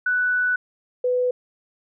sine tone pair in turn, 1486 / 498.2 Hz, F#6 / B4, +7 / +15 cents, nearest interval octave + perfect fifth, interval 1892 cents, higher first, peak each -18 dBFS, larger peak neither, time 0.06-0.56 / 1.04-1.31 s, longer first, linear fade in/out 5 ms, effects none

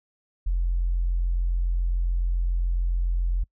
sine tone, 43.57 Hz, F1, 3 cents flat, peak -20 dBFS, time 0.46-3.44 s, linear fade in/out 10 ms, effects noise-tail reverb RT60 0.1 s tail -26 dB re dry + tanh soft clip ceiling -16 dBFS

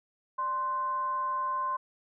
sine tone with frequency modulation, 1046.5 Hz, C6, in tune, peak -28 dBFS, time 0.38-1.77 s, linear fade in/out 10 ms, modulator 456 Hz, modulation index 0.28, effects none

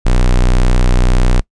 square tone, 30.87 Hz, B0, in tune, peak -8 dBFS, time 0.05-1.41 s, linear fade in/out 10 ms, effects noise-tail reverb RT60 0.1 s tail -23 dB re dry + resampled to 22050 Hz

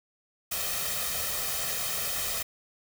white noise with comb filter, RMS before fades -31 dBFS, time 0.51-2.43 s, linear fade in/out 10 ms, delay 1.6 ms, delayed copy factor +0.7, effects none

